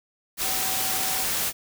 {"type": "tone in noise", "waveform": "sine", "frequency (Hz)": 761, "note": "F#5", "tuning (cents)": 48, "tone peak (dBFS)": -35, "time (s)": [0.41, 1.27], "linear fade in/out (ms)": 50, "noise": "white", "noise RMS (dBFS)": -26, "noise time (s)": [0.37, 1.53], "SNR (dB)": -12, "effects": []}